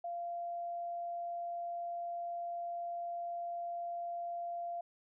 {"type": "tone", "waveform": "sine", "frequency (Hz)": 691, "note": "F5", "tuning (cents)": -19, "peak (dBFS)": -37, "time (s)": [0.04, 4.81], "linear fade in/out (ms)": 5, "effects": []}